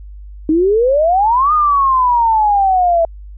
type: exponential two-way sweep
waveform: sine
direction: up then down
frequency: 304.1 to 1242 to 657 Hz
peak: -9 dBFS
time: 0.49-3.05 s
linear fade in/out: 2 ms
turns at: 1.53 s
effects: added 50 Hz sine -30 dBFS peak until 3.37 s